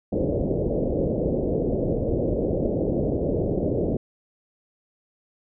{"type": "low-pass noise", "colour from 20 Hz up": "white", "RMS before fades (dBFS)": -24, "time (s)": [0.12, 3.97], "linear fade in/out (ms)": 5, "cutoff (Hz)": 570, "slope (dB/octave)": 48, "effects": []}